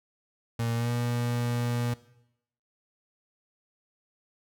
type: tone with pitch glide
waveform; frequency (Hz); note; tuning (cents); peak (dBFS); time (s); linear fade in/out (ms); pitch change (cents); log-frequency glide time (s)
35% pulse; 116.4 to 120.23; A#2 to B2; -2 to -46; -25; 0.59-1.94; 5; +56; 0.75-0.9
effects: noise-tail reverb RT60 0.8 s tail -18 dB re dry